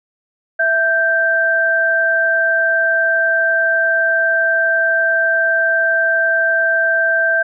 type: tone pair together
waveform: sine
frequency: 659.3 / 1568 Hz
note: E5 / G6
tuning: 0 / 0 cents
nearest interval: octave + minor third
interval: 1500 cents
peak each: -18 / -13 dBFS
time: 0.59-7.43 s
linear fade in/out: 10 ms
effects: none